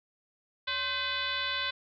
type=tone with frequency modulation; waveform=sine; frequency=2518 Hz; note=D#7; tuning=20 cents sharp; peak=-29 dBFS; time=0.67-1.71 s; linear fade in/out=10 ms; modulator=488 Hz; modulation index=3.1; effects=none